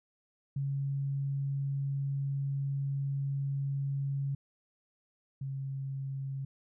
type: tone pair in turn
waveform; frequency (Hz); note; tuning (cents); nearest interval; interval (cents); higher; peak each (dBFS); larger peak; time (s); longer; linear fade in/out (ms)
sine; 138.59 / 135.97; C#3 / C#3; 0 / -33; unison; 33; first; -30 / -34; first; 0.56-4.35 / 5.41-6.45; first; 5
effects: none